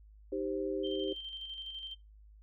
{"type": "chord", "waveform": "sine", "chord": "C minor", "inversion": "first", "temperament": "equal", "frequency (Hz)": [311.1, 392, 523.3], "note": ["Eb4", "G4", "C5"], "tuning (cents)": [0, 0, 0], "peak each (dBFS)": [-38, -35, -39], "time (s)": [0.32, 1.13], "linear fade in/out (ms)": 5}
{"type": "tone with tremolo", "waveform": "sine", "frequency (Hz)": 3136, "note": "G7", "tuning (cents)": 0, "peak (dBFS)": -39, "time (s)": [0.83, 1.95], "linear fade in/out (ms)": 20, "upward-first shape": "square", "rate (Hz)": 12, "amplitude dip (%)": 40}
{"effects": ["noise-tail reverb RT60 0.2 s tail -21 dB re dry", "added 52 Hz sine -54 dBFS peak until 2.42 s"]}